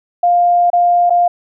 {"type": "tone with dropouts", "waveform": "sine", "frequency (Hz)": 702, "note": "F5", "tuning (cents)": 9, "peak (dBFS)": -8, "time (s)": [0.23, 1.28], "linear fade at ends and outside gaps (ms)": 5, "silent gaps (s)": [[0.702, 0.731], [1.097, 1.104]], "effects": []}